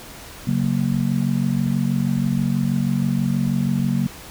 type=chord; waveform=sine; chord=F# major; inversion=second; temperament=just; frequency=138.75 / 185 / 231.2 Hz; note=C#3 / F#3 / A#3; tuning=+2 / 0 / -14 cents; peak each=-22 dBFS; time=0.47-4.07 s; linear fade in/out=5 ms; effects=pink hiss -39 dBFS RMS until 4.3 s